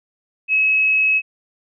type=tone; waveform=sine; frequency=2569 Hz; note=E7; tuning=45 cents flat; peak=-13 dBFS; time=0.48-1.22 s; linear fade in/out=50 ms; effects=none